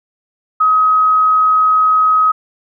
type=tone; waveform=sine; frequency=1267 Hz; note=D#6; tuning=31 cents sharp; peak=-8 dBFS; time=0.6-2.32 s; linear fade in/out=10 ms; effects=none